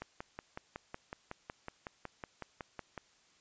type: click train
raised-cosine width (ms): 0.5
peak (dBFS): -26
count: 17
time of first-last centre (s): 0.02-2.977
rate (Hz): 5.41
effects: white hiss -67 dBFS RMS until 3.4 s + resampled to 16000 Hz